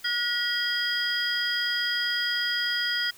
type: tone cluster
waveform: sine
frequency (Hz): 1441 / 1918 / 3244 / 4926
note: F#6 / A#6 / G#7 / D#8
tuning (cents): -46 / +49 / -41 / -18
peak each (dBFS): -30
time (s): 0.04-3.11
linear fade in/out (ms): 10
effects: white hiss -51 dBFS RMS until 3.17 s